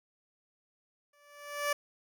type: tone with exponential growth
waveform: 15% pulse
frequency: 581 Hz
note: D5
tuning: 19 cents flat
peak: -20 dBFS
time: 1.13-1.73 s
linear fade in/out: 5 ms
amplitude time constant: 130 ms
effects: none